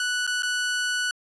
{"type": "tone with dropouts", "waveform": "sawtooth", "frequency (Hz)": 1480, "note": "F#6", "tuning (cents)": 0, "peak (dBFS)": -20, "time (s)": [0, 1.11], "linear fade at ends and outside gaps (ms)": 2, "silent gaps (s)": [[0.267, 0.275], [0.423, 0.431]], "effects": ["resampled to 22050 Hz"]}